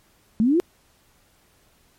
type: exponential sweep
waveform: sine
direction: up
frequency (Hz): 208.1 to 370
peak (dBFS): -15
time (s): 0.4-0.6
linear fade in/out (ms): 0
effects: pink hiss -60 dBFS RMS until 1.98 s + MP3 64 kbps